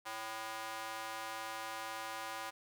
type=tone with high-pass filter; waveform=square; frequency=111 Hz; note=A2; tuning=16 cents sharp; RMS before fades=-43 dBFS; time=0.05-2.51 s; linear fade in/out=20 ms; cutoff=920 Hz; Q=1.5; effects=none